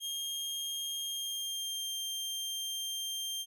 sawtooth tone with pitch glide, 3224 to 3178 Hz, G7 to G7, +48 to +23 cents, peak -32 dBFS, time 0-3.46 s, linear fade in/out 50 ms, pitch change -25 cents, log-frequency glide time 1.02-1.93 s, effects none

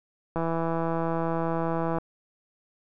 click train, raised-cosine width 1 ms, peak -15 dBFS, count 269, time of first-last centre 0.36-1.984 s, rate 165 Hz, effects none

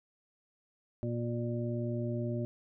harmonic tone, 118.7 Hz, A#2, 32 cents sharp, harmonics 1 / 2 / 3 / 5, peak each -34 / -37 / -39 / -41 dBFS, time 1.03-2.45 s, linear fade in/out 0 ms, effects none

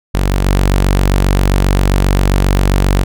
sawtooth tone with level steps, 47.51 Hz, F#1, 47 cents sharp, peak -7 / -5 dBFS, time 0.14-3.04 s, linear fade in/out 10 ms, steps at 0.46 s, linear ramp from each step 5 ms, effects none

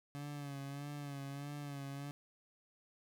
30% pulse tone with vibrato, 142 Hz, C#3, 42 cents sharp, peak -40 dBFS, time 0.15-2.11 s, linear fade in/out 0 ms, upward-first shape sine, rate 1.6 Hz, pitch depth 47 cents each way, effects none

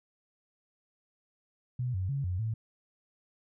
sine tone with pitch steps, 124.7 / 93.3 / 138.8 / 90.4 / 111.3 Hz, B2 / F#2 / C#3 / F#2 / A2, +17 / +15 / +3 / -40 / +20 cents, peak -29 dBFS, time 1.79-2.54 s, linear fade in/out 5 ms, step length 150 ms, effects none

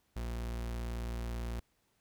40% pulse tone, 58.27 Hz, A#1, in tune, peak -35 dBFS, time 0.16-1.6 s, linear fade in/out 5 ms, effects pink hiss -75 dBFS RMS until 2 s

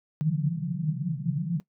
pink band-pass noise, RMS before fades -28 dBFS, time 0.21-1.6 s, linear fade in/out 0 ms, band 140 to 180 Hz, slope 96 dB/octave, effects noise-tail reverb RT60 0.1 s tail -19 dB re dry

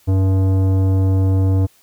sine tone with tanh clipping, 95.3 Hz, G2, 48 cents flat, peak -14 dBFS, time 0.07-1.67 s, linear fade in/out 20 ms, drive 14 dB, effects white hiss -54 dBFS RMS until 1.82 s

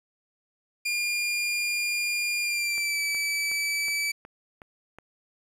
sawtooth tone with pitch glide, 2411 to 2305 Hz, D7 to D7, +45 to -33 cents, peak -22 dBFS, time 0.85-4.12 s, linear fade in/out 10 ms, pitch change -78 cents, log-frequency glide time 2.42-3.01 s
click train, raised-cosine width 0.5 ms, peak -29 dBFS, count 7, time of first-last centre 2.78-4.986 s, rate 2.72 Hz
effects low-pass 12000 Hz 12 dB/octave + 9-bit

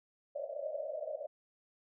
pink band-pass noise, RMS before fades -40 dBFS, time 0.35-1.27 s, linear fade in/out 10 ms, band 550 to 630 Hz, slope 96 dB/octave, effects none

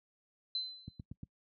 sine tone with exponential decay, 4052 Hz, B7, 44 cents sharp, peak -31 dBFS, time 0.55-1.01 s, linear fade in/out 2 ms, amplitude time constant 100 ms
click train, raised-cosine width 5 ms, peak -30 dBFS, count 4, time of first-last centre 0.88-1.233 s, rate 8.51 Hz
effects noise-tail reverb RT60 0.1 s tail -24 dB re dry + high-pass 80 Hz 12 dB/octave

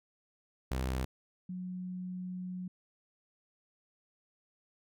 sawtooth / sine tone pair in turn, 64.5 / 182.43 Hz, C2 / F#3, -24 / -24 cents, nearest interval octave + tritone, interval 1800 cents, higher second, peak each -28 / -37 dBFS, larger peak first, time 0.71-1.05 / 1.49-2.68 s, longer second, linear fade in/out 5 ms, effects none

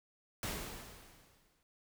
pink noise with exponential decay, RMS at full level -37 dBFS, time 0.43-1.63 s, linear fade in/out 1 ms, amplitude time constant 260 ms, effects none

